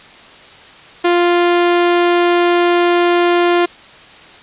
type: tone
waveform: sawtooth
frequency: 349.2 Hz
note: F4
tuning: in tune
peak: -6 dBFS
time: 1.04-3.66 s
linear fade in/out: 10 ms
effects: white hiss -39 dBFS RMS until 4.42 s + resampled to 8000 Hz